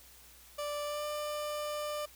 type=tone with pitch glide; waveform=30% pulse; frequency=587.3 to 595.8 Hz; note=D5 to D5; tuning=0 to +25 cents; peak=-32 dBFS; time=0.58-2.06 s; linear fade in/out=10 ms; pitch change=+25 cents; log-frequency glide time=0.85-1.05 s; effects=added 60 Hz sine -62 dBFS peak until 2.15 s + white hiss -57 dBFS RMS until 2.15 s